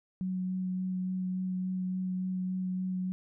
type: tone with vibrato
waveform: sine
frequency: 185 Hz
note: F#3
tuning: in tune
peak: -30 dBFS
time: 0.21-3.12 s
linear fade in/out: 0 ms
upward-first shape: sine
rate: 3.5 Hz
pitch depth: 10 cents each way
effects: none